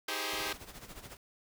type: chord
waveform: 5% pulse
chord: Ab major seventh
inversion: second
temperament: equal with one note detuned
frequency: 317.7 / 392 / 415.3 / 523.3 Hz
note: Eb4 / G4 / Ab4 / C5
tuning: +36 / 0 / 0 / 0 cents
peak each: -28 dBFS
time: 0.08-0.53 s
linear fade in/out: 5 ms
type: noise with tremolo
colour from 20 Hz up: pink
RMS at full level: -46 dBFS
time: 0.32-1.17 s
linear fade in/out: 2 ms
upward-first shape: sine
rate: 14 Hz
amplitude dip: 70%
effects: none